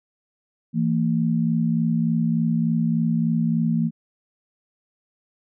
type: tone pair together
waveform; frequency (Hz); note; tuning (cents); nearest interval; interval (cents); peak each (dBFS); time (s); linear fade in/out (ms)
sine; 164.81 / 228.2; E3 / A#3; 0 / -37; tritone; 563; -21; 0.73-3.91; 50
effects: none